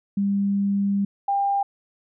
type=tone pair in turn; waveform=sine; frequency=199.5 / 798 Hz; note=G3 / G5; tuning=+31 / +31 cents; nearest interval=2 octaves; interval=2400 cents; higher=second; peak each=-19 dBFS; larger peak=neither; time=0.17-1.05 / 1.28-1.63 s; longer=first; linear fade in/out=5 ms; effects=none